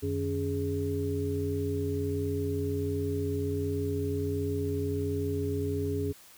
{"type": "tone cluster", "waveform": "sine", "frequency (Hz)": [91.2, 152.6, 279.7, 415.4], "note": ["F#2", "D#3", "C#4", "G#4"], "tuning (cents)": [-24, -33, 16, 0], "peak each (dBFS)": [-32, -39, -34, -32], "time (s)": [0.02, 6.13], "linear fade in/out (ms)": 20, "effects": ["white hiss -54 dBFS RMS until 6.37 s"]}